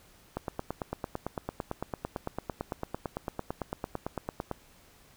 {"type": "click train", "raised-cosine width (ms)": 1, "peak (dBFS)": -18, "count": 38, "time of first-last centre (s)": [0.37, 4.513], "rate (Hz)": 8.93, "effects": ["pink hiss -59 dBFS RMS until 5.16 s"]}